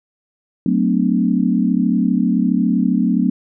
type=chord; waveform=sine; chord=B minor seventh; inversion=second; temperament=equal with one note detuned; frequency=185 / 220 / 252.3 / 293.7 Hz; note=F#3 / A3 / B3 / D4; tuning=0 / 0 / +37 / 0 cents; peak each=-18 / -18 / -18 / -22 dBFS; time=0.66-3.3 s; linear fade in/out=2 ms; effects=none